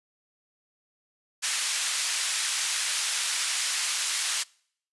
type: band-pass noise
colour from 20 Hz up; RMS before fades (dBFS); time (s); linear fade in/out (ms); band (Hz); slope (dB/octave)
white; -28; 1.42-4.44; 20; 1500 to 9100; 12
effects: noise-tail reverb RT60 0.6 s tail -25 dB re dry + resampled to 24000 Hz